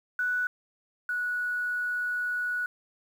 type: tone pair in turn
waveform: sine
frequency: 1480 / 1468.1 Hz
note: F#6 / F#6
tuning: 0 / -14 cents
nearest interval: unison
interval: 14 cents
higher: first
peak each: -25 / -27 dBFS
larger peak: first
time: 0.19-0.47 / 1.09-2.66 s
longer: second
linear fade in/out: 2 ms
effects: 9-bit